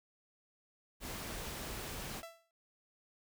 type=noise; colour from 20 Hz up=pink; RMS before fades=-43 dBFS; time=1-2.23 s; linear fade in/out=50 ms
type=tone with exponential decay; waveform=sawtooth; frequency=666 Hz; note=E5; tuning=18 cents sharp; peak=-39 dBFS; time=2.23-2.51 s; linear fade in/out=1 ms; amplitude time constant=59 ms
effects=none